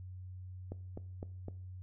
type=click train; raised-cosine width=2 ms; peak=-29 dBFS; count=4; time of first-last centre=0.72-1.483 s; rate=3.93 Hz; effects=noise-tail reverb RT60 0.5 s tail -18 dB re dry + added 92 Hz sine -44 dBFS peak until 1.82 s